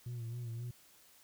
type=tone with vibrato; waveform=sine; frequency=118.3 Hz; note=A#2; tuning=26 cents sharp; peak=-36 dBFS; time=0.06-0.71 s; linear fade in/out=5 ms; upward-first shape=sine; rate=3.8 Hz; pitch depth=58 cents each way; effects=tanh soft clip ceiling -38 dBFS + white hiss -63 dBFS RMS until 1.23 s